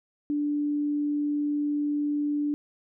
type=tone; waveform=sine; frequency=293.1 Hz; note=D4; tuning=3 cents flat; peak=-24 dBFS; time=0.3-2.54 s; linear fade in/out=0 ms; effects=none